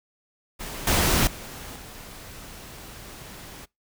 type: noise with level steps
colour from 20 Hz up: pink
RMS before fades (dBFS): -35 / -21 / -39 / -42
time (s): 0.59-3.66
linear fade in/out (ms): 20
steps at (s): 0.87 / 1.27 / 1.76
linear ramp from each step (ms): 2
effects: noise-tail reverb RT60 0.2 s tail -24 dB re dry